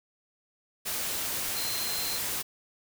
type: tone in noise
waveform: sine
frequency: 4126 Hz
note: C8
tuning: 25 cents flat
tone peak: -35 dBFS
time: 1.55-2.19 s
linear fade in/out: 20 ms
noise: white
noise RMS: -32 dBFS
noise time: 0.85-2.43 s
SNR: -6 dB
effects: none